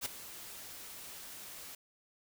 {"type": "noise with ADSR envelope", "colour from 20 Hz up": "white", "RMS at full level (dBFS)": -34, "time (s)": [0.01, 1.75], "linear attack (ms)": 45, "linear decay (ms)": 10, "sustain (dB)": -14, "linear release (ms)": 4, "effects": []}